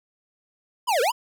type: linear two-way sweep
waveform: square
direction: down then up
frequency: 1049 to 440 to 1049 Hz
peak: -20 dBFS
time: 0.87-1.12 s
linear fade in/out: 20 ms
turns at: 1.01 s
effects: none